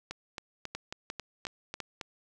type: two click trains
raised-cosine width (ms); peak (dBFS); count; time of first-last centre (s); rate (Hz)
0.2; -20 / -19; 8 / 4; 0.11-2.012 / 0.75-1.803; 3.68 / 2.85
effects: none